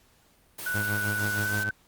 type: noise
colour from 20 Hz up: white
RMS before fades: -37 dBFS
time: 0.58-1.64 s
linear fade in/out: 10 ms
type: tone with pitch glide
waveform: sine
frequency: 1482 to 1528.1 Hz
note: F#6 to G6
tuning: +2 to -45 cents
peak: -27 dBFS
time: 0.66-1.71 s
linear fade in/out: 5 ms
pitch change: +53 cents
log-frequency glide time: 1.39-1.56 s
type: tone with tremolo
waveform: sawtooth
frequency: 103.83 Hz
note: G#2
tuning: in tune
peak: -24 dBFS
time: 0.74-1.7 s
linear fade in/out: 10 ms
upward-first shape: sine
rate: 6.4 Hz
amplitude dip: 65%
effects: pink hiss -62 dBFS RMS until 1.87 s + Opus 48 kbps